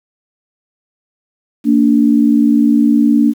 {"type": "tone pair together", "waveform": "sine", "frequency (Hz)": [230, 289.8], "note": ["A#3", "D4"], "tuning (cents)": [-23, -23], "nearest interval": "major third", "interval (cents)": 400, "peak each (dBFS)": -10, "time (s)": [1.64, 3.34], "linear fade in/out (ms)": 50, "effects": ["7-bit"]}